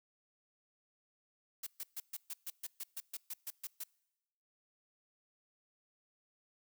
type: noise bursts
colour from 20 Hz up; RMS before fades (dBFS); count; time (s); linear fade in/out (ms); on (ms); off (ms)
blue; -42; 14; 1.63-3.838; 5; 37; 130
effects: noise-tail reverb RT60 1.0 s tail -25 dB re dry